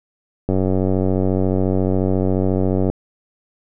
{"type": "click train", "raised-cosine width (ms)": 2, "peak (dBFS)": -6, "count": 228, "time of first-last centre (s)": [0.49, 2.9], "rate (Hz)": 94.2, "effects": []}